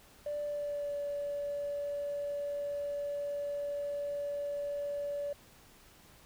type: tone with pitch glide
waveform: triangle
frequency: 587.3 to 574.9 Hz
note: D5 to D5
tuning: 0 to -37 cents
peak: -30 dBFS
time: 0.26-5.33 s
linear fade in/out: 5 ms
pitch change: -37 cents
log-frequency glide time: 0.39-0.95 s
effects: tanh soft clip ceiling -31 dBFS + pink hiss -59 dBFS RMS until 6.25 s